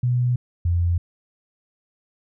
sine tone pair in turn, 123.47 / 86.4 Hz, B2 / F2, 0 / -18 cents, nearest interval tritone, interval 618 cents, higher first, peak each -17 dBFS, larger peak neither, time 0.03-0.36 / 0.65-0.98 s, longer neither, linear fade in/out 5 ms, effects none

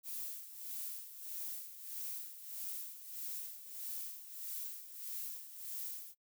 violet noise with tremolo, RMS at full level -42 dBFS, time 0.03-6.15 s, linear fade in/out 50 ms, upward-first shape sine, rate 1.6 Hz, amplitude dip 70%, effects noise-tail reverb RT60 0.1 s tail -21 dB re dry

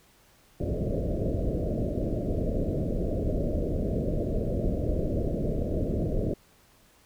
pink low-pass noise, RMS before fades -28 dBFS, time 0.6-6.34 s, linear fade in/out 5 ms, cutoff 650 Hz, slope 96 dB/octave, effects pink hiss -60 dBFS RMS until 7.05 s

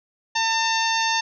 harmonic tone, 901 Hz, A5, 41 cents sharp, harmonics 1 / 2 / 3 / 4 / 5 / 6 / 7, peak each -23 / -26 / -28 / -29 / -30 / -31 / -31 dBFS, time 0.35-1.21 s, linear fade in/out 10 ms, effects none

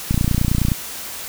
click train, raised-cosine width 5 ms, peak -5 dBFS, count 19, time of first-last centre 0.11-0.718 s, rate 29.6 Hz, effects white hiss -31 dBFS RMS until 1.28 s

